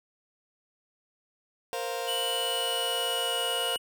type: chord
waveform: sawtooth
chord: Bb suspended second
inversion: none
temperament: just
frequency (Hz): 466.2 / 524.4 / 699.2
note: Bb4 / C5 / F5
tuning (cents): 0 / +4 / +2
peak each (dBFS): -31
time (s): 1.73-3.76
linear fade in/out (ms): 0
type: tone with pitch glide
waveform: square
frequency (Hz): 2960 to 2919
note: F#7 to F#7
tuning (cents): 0 to -24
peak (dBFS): -30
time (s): 2.07-3.78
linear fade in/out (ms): 20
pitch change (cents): -24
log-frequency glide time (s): 2.25-3.43
effects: none